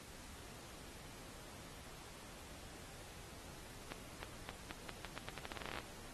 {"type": "accelerating click train", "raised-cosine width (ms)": 0.3, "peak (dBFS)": -27, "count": 20, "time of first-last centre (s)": [3.92, 5.787], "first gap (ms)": 310, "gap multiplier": 0.84, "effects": ["pink hiss -55 dBFS RMS until 6.13 s", "AAC 32 kbps"]}